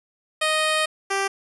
10% pulse tone pair in turn, 622.3 / 392 Hz, D#5 / G4, 0 / 0 cents, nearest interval minor sixth, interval 800 cents, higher first, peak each -11 / -13 dBFS, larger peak first, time 0.41-0.86 / 1.1-1.28 s, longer first, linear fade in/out 10 ms, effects resampled to 24000 Hz + 8-bit

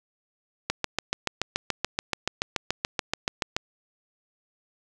click train, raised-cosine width 0.2 ms, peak -7 dBFS, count 21, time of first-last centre 0.7-3.565 s, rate 6.98 Hz, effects none

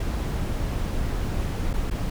brown noise with dropouts, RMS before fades -26 dBFS, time 0-2.1 s, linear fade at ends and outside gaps 5 ms, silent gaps 1.732-1.737 / 1.901-1.909 s, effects none

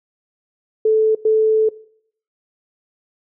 sine tone bursts at uneven times, 437 Hz, A4, 12 cents flat, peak -11 dBFS, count 2, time 0.85-1.15 / 1.25-1.69 s, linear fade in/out 5 ms, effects noise-tail reverb RT60 0.6 s tail -20 dB re dry

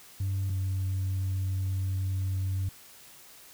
sine tone pair in turn, 96.8 / 94.86 Hz, G2 / F#2, -21 / +44 cents, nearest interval unison, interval 35 cents, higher first, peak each -25 dBFS, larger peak neither, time 0.2-0.5 / 0.5-2.69 s, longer second, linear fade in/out 5 ms, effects tanh soft clip ceiling -25 dBFS + white hiss -52 dBFS RMS until 3.53 s

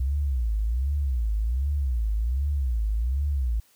sine tone with vibrato, 61.74 Hz, B1, in tune, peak -22 dBFS, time 0-3.6 s, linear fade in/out 5 ms, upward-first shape sine, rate 1.3 Hz, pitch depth 280 cents each way, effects white hiss -61 dBFS RMS until 3.75 s

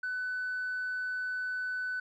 triangle tone with tanh clipping, 1500 Hz, F#6, 23 cents sharp, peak -32 dBFS, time 0.03-2 s, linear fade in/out 5 ms, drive 5 dB, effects none

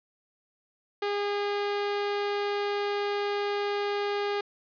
sawtooth tone, 407.8 Hz, G#4, 32 cents flat, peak -23 dBFS, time 1.02-4.41 s, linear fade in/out 5 ms, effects resampled to 11025 Hz + 9-bit

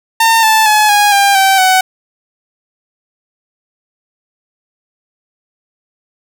sawtooth tone with pitch steps, 907 / 878.6 / 851.2 / 824.5 / 798.8 / 773.8 / 749.6 Hz, A#5 / A5 / G#5 / G#5 / G5 / G5 / F#5, -48 / -3 / +42 / -13 / +32 / -23 / +22 cents, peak -3 dBFS, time 0.2-1.81 s, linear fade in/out 5 ms, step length 230 ms, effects none

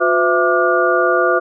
sine tone cluster, 359.3 / 507 / 664 / 1182 / 1433 Hz, F4 / B4 / E5 / D6 / F6, +49 / +45 / +12 / +11 / +44 cents, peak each -18 dBFS, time 0-1.4 s, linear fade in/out 20 ms, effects none

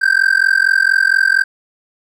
triangle tone with amplitude modulation, 1568 Hz, G6, in tune, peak -4 dBFS, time 0.01-1.44 s, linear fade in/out 20 ms, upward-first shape sine, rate 44.3 Hz, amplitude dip 100%, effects none

